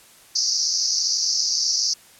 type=band-pass noise; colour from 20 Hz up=white; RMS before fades=-22 dBFS; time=0.35-1.94 s; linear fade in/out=10 ms; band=4600 to 6100 Hz; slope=96 dB/octave; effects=white hiss -50 dBFS RMS until 2.19 s + low-pass 12000 Hz 12 dB/octave